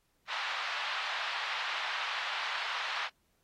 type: band-pass noise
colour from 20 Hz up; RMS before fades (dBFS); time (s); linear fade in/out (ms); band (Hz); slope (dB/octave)
pink; -36; 0.27-3.1; 50; 910 to 3900; 24
effects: pink hiss -75 dBFS RMS until 3.43 s + AAC 48 kbps